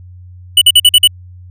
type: tone bursts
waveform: square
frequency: 2960 Hz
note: F#7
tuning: in tune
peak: -3 dBFS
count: 6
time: 0.57-1.075 s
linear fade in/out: 5 ms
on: 45 ms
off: 47 ms
effects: added 90 Hz sine -32 dBFS peak until 1.5 s